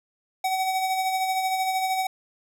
square tone with tremolo, 756 Hz, F#5, 37 cents sharp, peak -22 dBFS, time 0.44-2.07 s, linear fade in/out 5 ms, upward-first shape sine, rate 13 Hz, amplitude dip 40%, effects none

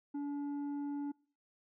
sine tone with tanh clipping, 286.7 Hz, D4, 42 cents flat, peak -37 dBFS, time 0.14-1.12 s, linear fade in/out 10 ms, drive 6 dB, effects noise-tail reverb RT60 0.5 s tail -26 dB re dry

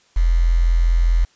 sine tone with quantisation, 42.47 Hz, F1, 48 cents flat, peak -12 dBFS, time 0.16-1.25 s, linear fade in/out 10 ms, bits 6, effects white hiss -57 dBFS RMS until 1.35 s + resampled to 16000 Hz

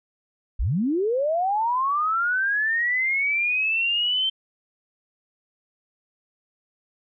sine linear sweep, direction up, 33.5 to 3124 Hz, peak -20 dBFS, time 0.59-4.3 s, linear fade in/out 10 ms, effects none

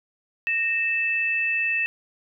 sine tone pair together, 1851.1 / 2633 Hz, A#6 / E7, -13 / -3 cents, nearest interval tritone, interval 610 cents, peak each -27 / -22 dBFS, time 0.47-1.86 s, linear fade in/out 0 ms, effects none

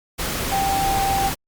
sine tone in noise, 784 Hz, G5, in tune, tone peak -19 dBFS, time 0.51-1.3 s, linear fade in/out 20 ms, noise pink, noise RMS -25 dBFS, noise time 0.18-1.35 s, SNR +3 dB, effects Opus 48 kbps

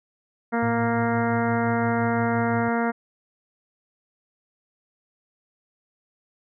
harmonic tone, 233.1 Hz, A#3, in tune, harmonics 1 / 2 / 3 / 4 / 5 / 6 / 7 / 8 / 9, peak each -24 / -28 / -28 / -31 / -36 / -31 / -37 / -36 / -40 dBFS, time 0.52-2.92 s, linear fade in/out 20 ms
triangle tone with tremolo, 112.7 Hz, A2, 42 cents sharp, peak -24 dBFS, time 0.62-2.69 s, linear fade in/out 10 ms, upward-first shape sine, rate 5.8 Hz, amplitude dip 50%
effects none

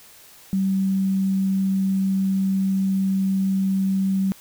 sine tone with quantisation, 192.4 Hz, G3, 32 cents flat, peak -18 dBFS, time 0.53-4.32 s, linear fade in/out 0 ms, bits 8, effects white hiss -48 dBFS RMS until 4.4 s

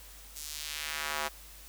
square tone with high-pass filter sweep, 75.3 Hz, D2, 44 cents sharp, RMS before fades -37 dBFS, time 0.35-1.29 s, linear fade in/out 20 ms, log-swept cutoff 7000 to 810 Hz, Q 0.97, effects added 50 Hz sine -52 dBFS peak until 1.68 s + white hiss -52 dBFS RMS until 1.68 s

